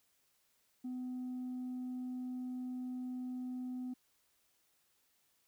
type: tone with tanh clipping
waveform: triangle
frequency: 252.1 Hz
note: B3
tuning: 36 cents sharp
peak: -39 dBFS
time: 0.84-3.94 s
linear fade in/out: 10 ms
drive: 6 dB
effects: white hiss -75 dBFS RMS until 5.47 s